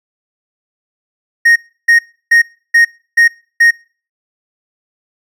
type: tone bursts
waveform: triangle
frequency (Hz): 1863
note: A#6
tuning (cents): -2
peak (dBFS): -3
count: 6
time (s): 1.45-3.71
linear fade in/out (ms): 10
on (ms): 110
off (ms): 320
effects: noise-tail reverb RT60 0.4 s tail -23 dB re dry